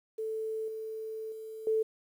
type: tone with level steps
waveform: sine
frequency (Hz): 440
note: A4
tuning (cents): 0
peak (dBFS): -32 / -36 / -40 / -25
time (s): 0.18-1.83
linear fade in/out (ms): 10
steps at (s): 0.68 / 1.32 / 1.67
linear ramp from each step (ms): 2
effects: 10-bit